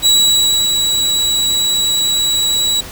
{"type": "tone with ADSR envelope", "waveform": "30% pulse", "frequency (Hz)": 3903, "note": "B7", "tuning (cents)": -21, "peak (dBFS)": -5, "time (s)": [0.02, 2.81], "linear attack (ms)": 40, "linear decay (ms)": 620, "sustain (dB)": -5, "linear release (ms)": 9, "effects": ["pink hiss -31 dBFS RMS until 2.91 s"]}